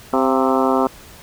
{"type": "harmonic tone with a mistuned harmonic", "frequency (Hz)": 131.3, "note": "C3", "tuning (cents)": 6, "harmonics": [2, 3, 4, 5, 6, 7, 8, 9, 10], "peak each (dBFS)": [-19, -21, -22, -23, -24, -24, -25, -26, -26], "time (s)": [0.13, 0.87], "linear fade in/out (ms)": 2, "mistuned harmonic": 5, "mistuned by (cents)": 57, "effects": ["pink hiss -42 dBFS RMS until 1.22 s"]}